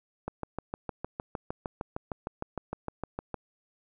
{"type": "click train", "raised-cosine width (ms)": 1, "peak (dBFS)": -19, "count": 21, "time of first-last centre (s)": [0.28, 3.343], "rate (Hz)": 6.53, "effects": []}